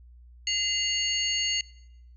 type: tone cluster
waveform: sine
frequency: 2054 / 2827 / 4427 / 6570 Hz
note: C7 / F7 / C#8 / G#8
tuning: -33 / +20 / -3 / -20 cents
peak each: -33 / -29 / -29 / -32 dBFS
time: 0.47-1.61 s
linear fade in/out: 2 ms
effects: noise-tail reverb RT60 0.9 s tail -23 dB re dry + added 60 Hz sine -48 dBFS peak until 2.16 s